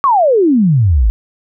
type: exponential sweep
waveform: sine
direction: down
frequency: 1161 to 49 Hz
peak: -7 dBFS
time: 0.04-1.1 s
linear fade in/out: 0 ms
effects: none